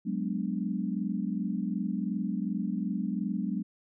sine chord, G# half-diminished seventh, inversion third, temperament equal, 185 / 207.7 / 246.9 / 293.7 Hz, F#3 / G#3 / B3 / D4, 0 / 0 / 0 / 0 cents, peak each -33 / -32 / -36 / -38 dBFS, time 0.05-3.63 s, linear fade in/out 20 ms, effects none

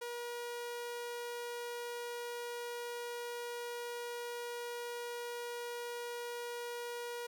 sawtooth tone, 479 Hz, A#4, 47 cents sharp, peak -36 dBFS, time 0.01-7.27 s, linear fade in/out 10 ms, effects none

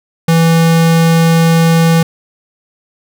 square tone, 165 Hz, E3, 2 cents sharp, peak -7 dBFS, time 0.28-2.03 s, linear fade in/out 5 ms, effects none

